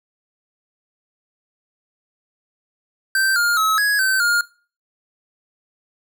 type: tone with pitch steps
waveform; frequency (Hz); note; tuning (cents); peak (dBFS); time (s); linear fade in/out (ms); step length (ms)
square; 1559 / 1412 / 1288 / 1667 / 1540 / 1417; G6 / F6 / E6 / G#6 / G6 / F6; -10 / +19 / -41 / +6 / -31 / +25; -16; 3.15-4.41; 2; 210
effects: noise-tail reverb RT60 0.4 s tail -22 dB re dry